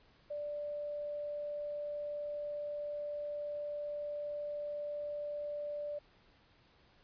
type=tone; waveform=sine; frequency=587.3 Hz; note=D5; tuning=in tune; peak=-37 dBFS; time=0.3-5.99 s; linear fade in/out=10 ms; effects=pink hiss -66 dBFS RMS until 7.03 s + resampled to 11025 Hz